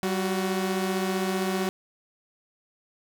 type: tone pair together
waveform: sawtooth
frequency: 192.07 / 368.7 Hz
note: G3 / F#4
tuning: -35 / -6 cents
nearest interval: major seventh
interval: 1129 cents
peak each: -23 / -25 dBFS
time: 0.03-1.69 s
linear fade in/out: 0 ms
effects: none